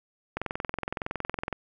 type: click train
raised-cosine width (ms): 0.5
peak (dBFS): -15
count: 26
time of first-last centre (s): 0.37-1.527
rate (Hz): 21.6
effects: none